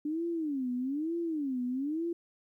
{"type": "tone with vibrato", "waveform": "sine", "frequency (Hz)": 290, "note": "D4", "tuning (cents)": -22, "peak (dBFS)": -30, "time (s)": [0.05, 2.13], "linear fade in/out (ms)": 5, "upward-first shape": "sine", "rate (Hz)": 1.1, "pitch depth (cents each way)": 280, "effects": ["12-bit"]}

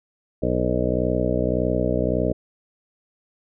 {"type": "harmonic tone", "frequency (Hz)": 61.74, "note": "B1", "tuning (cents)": 0, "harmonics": [1, 2, 3, 4, 5, 7, 8, 9, 10], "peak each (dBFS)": [-28, -28, -28, -28, -28, -28, -28, -28, -28], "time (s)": [0.42, 2.33], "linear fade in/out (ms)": 10, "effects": []}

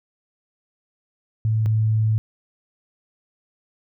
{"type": "tone pair in turn", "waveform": "sine", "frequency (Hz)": [110, 109.49], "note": ["A2", "A2"], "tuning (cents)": [0, -8], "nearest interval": "unison", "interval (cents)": 8, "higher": "first", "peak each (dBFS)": [-17, -16], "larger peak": "second", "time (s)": [[1.45, 1.66], [1.66, 2.18]], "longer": "second", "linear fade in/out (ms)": 0, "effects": []}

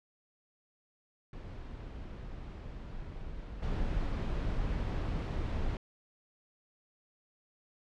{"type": "noise with level steps", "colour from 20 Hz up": "brown", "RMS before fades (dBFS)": [-43, -33], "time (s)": [1.33, 5.77], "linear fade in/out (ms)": 2, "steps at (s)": 3.62, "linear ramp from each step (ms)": 10, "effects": ["low-pass 4000 Hz 12 dB/octave"]}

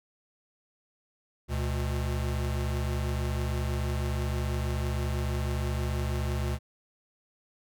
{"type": "tone pair together", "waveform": "square", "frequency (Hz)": [71.3, 120.9], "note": ["C#2", "B2"], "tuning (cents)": [49, -36], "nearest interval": "major sixth", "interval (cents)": 915, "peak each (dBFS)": [-30, -33], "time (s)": [1.48, 6.59], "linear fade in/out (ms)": 50, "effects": []}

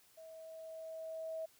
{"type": "tone with level ramp", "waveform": "sine", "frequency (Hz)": 644, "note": "E5", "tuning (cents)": -41, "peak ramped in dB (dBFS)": [-51, -38], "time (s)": [0.17, 1.46], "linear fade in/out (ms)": 10, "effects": ["white hiss -67 dBFS RMS until 1.59 s"]}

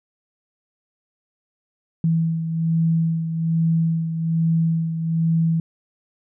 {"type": "beating tone pair", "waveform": "sine", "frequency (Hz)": [163.6, 164.8], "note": ["E3", "E3"], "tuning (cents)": [-13, 0], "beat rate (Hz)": 1.2, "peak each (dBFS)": [-18, -26], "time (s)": [2.04, 5.6], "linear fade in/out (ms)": 2, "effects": []}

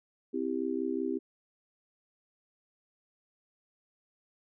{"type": "chord", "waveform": "sine", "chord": "C major", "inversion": "none", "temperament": "just", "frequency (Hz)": [261.6, 327, 392.4], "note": ["C4", "E4", "G4"], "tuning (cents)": [0, -14, 2], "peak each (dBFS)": -34, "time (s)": [0.33, 1.19], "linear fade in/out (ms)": 20, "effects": []}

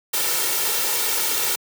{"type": "noise with comb filter", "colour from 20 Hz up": "white", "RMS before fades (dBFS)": -22, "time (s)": [0.13, 1.56], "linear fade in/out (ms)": 10, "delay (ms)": 2.2, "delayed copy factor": 0.65, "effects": ["high-pass 200 Hz 12 dB/octave"]}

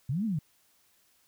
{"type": "linear two-way sweep", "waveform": "sine", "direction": "up then down", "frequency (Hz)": [115.6, 233.1, 137], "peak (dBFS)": -27, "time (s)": [0.09, 0.39], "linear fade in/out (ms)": 5, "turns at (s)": 0.25, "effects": ["white hiss -67 dBFS RMS until 1.27 s"]}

